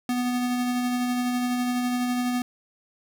square tone with tremolo, 246.9 Hz, B3, in tune, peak -23 dBFS, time 0.09-2.42 s, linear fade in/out 2 ms, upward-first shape sine, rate 12 Hz, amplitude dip 25%, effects none

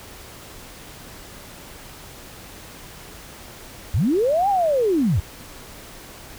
sine linear two-way sweep, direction up then down, 65.41 to 825 to 68.2 Hz, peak -16 dBFS, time 3.94-5.2 s, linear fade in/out 5 ms, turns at 4.49 s, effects pink hiss -41 dBFS RMS until 6.38 s

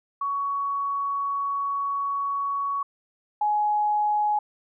sine tone pair in turn, 1120 / 839.1 Hz, C#6 / G#5, +18 / +18 cents, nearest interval perfect fourth, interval 500 cents, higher first, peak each -24 / -20 dBFS, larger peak second, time 0.21-2.83 / 3.41-4.39 s, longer first, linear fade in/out 5 ms, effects none

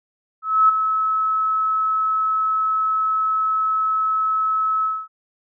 sine tone with ADSR envelope, 1295 Hz, E6, 31 cents flat, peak -9 dBFS, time 0.42-5.08 s, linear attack 270 ms, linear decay 10 ms, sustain -8 dB, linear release 240 ms, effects none

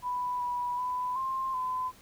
sine tone with pitch steps, 990 / 979 / 998 / 1056 / 1016 Hz, B5 / B5 / B5 / C6 / B5, +4 / -15 / +18 / +16 / +49 cents, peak -29 dBFS, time 0.02-1.92 s, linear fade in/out 50 ms, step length 380 ms, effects pink hiss -56 dBFS RMS until 2.01 s

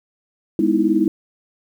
sine chord, E major seventh, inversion first, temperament equal with one note detuned, 204.6 / 246.9 / 311.1 / 329.6 Hz, G#3 / B3 / D#4 / E4, -26 / 0 / 0 / 0 cents, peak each -21 / -23 / -18 / -18 dBFS, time 0.59-1.08 s, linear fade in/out 2 ms, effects 8-bit

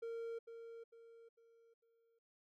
triangle tone with echo, 460.5 Hz, A#4, 21 cents flat, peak -40 dBFS, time 0.02-0.39 s, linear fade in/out 10 ms, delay 450 ms, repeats 4, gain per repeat -8 dB, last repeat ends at 2.19 s, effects none

